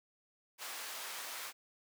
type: high-pass noise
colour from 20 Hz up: pink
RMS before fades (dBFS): -44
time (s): 0.58-1.53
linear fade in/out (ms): 50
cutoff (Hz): 920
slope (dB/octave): 12
effects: none